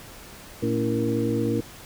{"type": "tone cluster", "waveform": "sine", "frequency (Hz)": [115.1, 226.8, 283.3, 332.4, 467.9], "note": ["A#2", "A#3", "C#4", "E4", "A#4"], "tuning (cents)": [-22, -47, 38, 15, 6], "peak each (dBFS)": -28, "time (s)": [0.62, 1.61], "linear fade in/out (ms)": 10, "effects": ["pink hiss -44 dBFS RMS until 1.85 s"]}